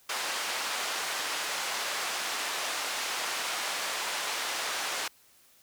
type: band-pass noise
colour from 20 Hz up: pink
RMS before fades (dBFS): -33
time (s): 0.09-5.08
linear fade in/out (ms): 5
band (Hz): 820 to 8100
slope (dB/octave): 12
effects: white hiss -61 dBFS RMS until 5.62 s